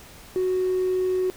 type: tone with hard clipping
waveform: sine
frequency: 370 Hz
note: F#4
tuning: in tune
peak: -21 dBFS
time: 0.36-1.3 s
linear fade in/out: 0 ms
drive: 1 dB
effects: pink hiss -46 dBFS RMS until 1.36 s